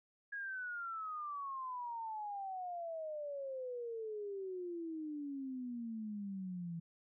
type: exponential sweep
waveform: sine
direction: down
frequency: 1661.2 to 164.81 Hz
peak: -40 dBFS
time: 0.32-6.8 s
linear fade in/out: 10 ms
effects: none